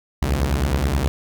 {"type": "beating tone pair", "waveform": "sawtooth", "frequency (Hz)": [63.7, 73.2], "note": ["C2", "D2"], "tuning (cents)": [-46, -5], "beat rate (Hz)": 9.5, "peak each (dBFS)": -17, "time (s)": [0.22, 1.08], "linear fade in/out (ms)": 0, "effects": []}